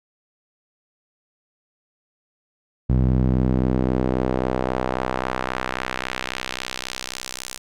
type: tone with band-pass filter sweep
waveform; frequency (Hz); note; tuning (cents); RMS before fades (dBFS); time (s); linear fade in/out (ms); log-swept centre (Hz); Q
sawtooth; 63.7; C2; -46; -23; 2.89-7.58; 10; 130 to 7800; 0.92
effects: none